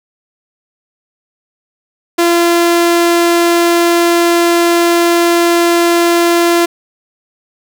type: tone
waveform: sawtooth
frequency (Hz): 342.4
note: F4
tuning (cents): -34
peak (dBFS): -4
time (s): 2.18-6.66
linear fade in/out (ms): 10
effects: none